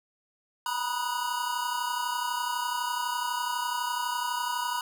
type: chord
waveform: square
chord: B major seventh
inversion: third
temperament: equal with one note detuned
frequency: 955.8 / 987.8 / 1244.5 / 1480 Hz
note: A#5 / B5 / D#6 / F#6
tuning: +43 / 0 / 0 / 0 cents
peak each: -33 / -33 / -39 / -38 dBFS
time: 0.66-4.81 s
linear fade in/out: 2 ms
effects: none